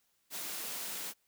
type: high-pass noise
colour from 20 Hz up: white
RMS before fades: -40 dBFS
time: 0.3-1.14 s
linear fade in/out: 50 ms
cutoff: 160 Hz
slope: 24 dB/octave
effects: white hiss -75 dBFS RMS until 1.27 s